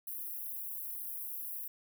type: high-pass noise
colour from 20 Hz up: white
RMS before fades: -41 dBFS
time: 0.07-1.68 s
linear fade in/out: 5 ms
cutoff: 11000 Hz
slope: 48 dB/octave
effects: none